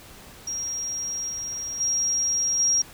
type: tone with level steps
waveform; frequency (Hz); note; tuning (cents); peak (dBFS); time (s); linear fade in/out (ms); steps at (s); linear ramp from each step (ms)
sine; 5630; F8; +13; -27 / -29 / -21 / -18; 0.47-2.82; 5; 1.29 / 1.8 / 2.59; 10
effects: pink hiss -46 dBFS RMS until 2.93 s